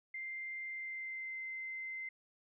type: tone with pitch glide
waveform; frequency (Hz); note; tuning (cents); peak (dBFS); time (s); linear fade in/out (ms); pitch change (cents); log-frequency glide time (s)
sine; 2093 to 2073; C7 to C7; 0 to -17; -40; 0.14-2.09; 5; -17; 0.63-1.4
effects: none